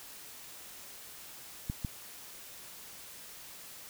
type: clicks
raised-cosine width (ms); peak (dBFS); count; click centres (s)
5; -21; 2; 1.699 / 1.848
effects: white hiss -49 dBFS RMS until 3.89 s